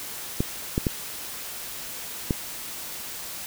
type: clicks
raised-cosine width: 3 ms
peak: -9 dBFS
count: 4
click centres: 0.405 / 0.779 / 0.868 / 2.308 s
effects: white hiss -36 dBFS RMS until 3.46 s